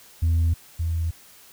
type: tone pair in turn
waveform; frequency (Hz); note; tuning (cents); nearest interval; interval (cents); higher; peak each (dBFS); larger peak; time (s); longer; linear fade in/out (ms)
sine; 82.5 / 82.5; E2 / E2; +2 / +2; unison; 0; neither; -15 / -21; first; 0.22-0.54 / 0.79-1.11; neither; 10
effects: tanh soft clip ceiling -16 dBFS + white hiss -50 dBFS RMS until 1.52 s